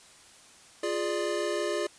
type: chord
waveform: square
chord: D diminished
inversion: first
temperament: equal with one note detuned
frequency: 349.2 / 415.3 / 591.8 Hz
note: F4 / Ab4 / D5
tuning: 0 / 0 / +13 cents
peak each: -33 dBFS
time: 0.83-1.87 s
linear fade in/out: 5 ms
effects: white hiss -54 dBFS RMS until 1.98 s + resampled to 22050 Hz